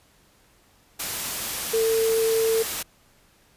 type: tone in noise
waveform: sine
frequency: 448.8 Hz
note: A4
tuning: 34 cents sharp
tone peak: -19 dBFS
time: 1.73-2.63 s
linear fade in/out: 10 ms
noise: white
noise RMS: -29 dBFS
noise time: 0.99-2.83 s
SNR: +7 dB
effects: pink hiss -59 dBFS RMS until 3.56 s + resampled to 32000 Hz